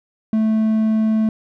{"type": "tone", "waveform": "triangle", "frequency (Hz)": 219, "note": "A3", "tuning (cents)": -8, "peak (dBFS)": -12, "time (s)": [0.33, 1.29], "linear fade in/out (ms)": 2, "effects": []}